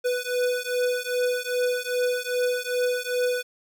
square beating tone pair, 493.9 / 496.4 Hz, B4 / B4, 0 / +9 cents, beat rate 2.5 Hz, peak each -27 dBFS, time 0.04-3.43 s, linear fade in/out 20 ms, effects none

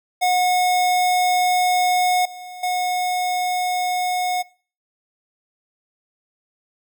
square tone with level steps, 727 Hz, F#5, 31 cents flat, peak -16 / -34 / -20 dBFS, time 0.21-4.43 s, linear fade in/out 20 ms, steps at 2.25 / 2.63 s, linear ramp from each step 5 ms, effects noise-tail reverb RT60 0.4 s tail -21 dB re dry

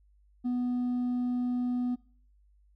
triangle tone with hard clipping, 246.9 Hz, B3, in tune, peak -26 dBFS, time 0.44-1.96 s, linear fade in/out 20 ms, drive 1 dB, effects noise-tail reverb RT60 0.5 s tail -23 dB re dry + added 50 Hz sine -60 dBFS peak until 2.75 s

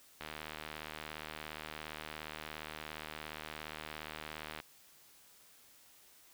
click train, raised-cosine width 0.3 ms, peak -26 dBFS, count 340, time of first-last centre 0.21-4.601 s, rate 77.2 Hz, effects white hiss -62 dBFS RMS until 6.33 s

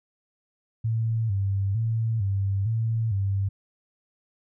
sine tone with vibrato, 105.3 Hz, G#2, 24 cents sharp, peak -22 dBFS, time 0.84-3.49 s, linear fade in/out 10 ms, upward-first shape square, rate 1.1 Hz, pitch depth 120 cents each way, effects none

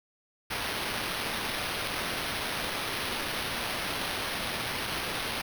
blue noise with sample-and-hold, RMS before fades -33 dBFS, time 0.5-5.42 s, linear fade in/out 10 ms, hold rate 7350 Hz, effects none

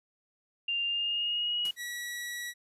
sine tone with pitch glide, 2794 to 2904 Hz, F7 to F#7, 0 to -33 cents, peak -28 dBFS, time 0.68-1.71 s, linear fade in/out 5 ms, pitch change +67 cents, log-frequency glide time 0.85-1.58 s
white noise with exponential decay, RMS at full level -41 dBFS, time 1.65-1.82 s, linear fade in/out 2 ms, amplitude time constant 36 ms
sawtooth tone, 1932 Hz, B6, 39 cents flat, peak -32 dBFS, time 1.76-2.54 s, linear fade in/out 50 ms
effects resampled to 32000 Hz

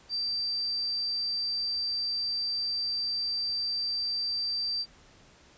sine tone, 4681 Hz, D8, 7 cents flat, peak -28 dBFS, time 0.09-4.86 s, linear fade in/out 50 ms, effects pink hiss -57 dBFS RMS until 5.57 s + resampled to 16000 Hz

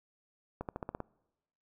accelerating click train, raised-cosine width 1 ms, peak -23 dBFS, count 7, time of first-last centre 0.61-1.003 s, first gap 78 ms, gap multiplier 0.93, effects noise-tail reverb RT60 1.0 s tail -25 dB re dry

